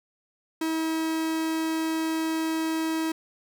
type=tone; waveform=45% pulse; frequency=321.2 Hz; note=E4; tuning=45 cents flat; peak=-25 dBFS; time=0.61-3.12 s; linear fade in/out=5 ms; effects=none